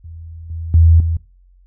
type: tone with level steps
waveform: sine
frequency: 82.41 Hz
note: E2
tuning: in tune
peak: -31 / -23 / -6 / -15 dBFS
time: 0.04-1.17 s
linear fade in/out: 5 ms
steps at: 0.5 / 0.74 / 1 s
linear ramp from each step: 2 ms
effects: noise-tail reverb RT60 0.3 s tail -19 dB re dry + added 45 Hz sine -46 dBFS peak until 1.66 s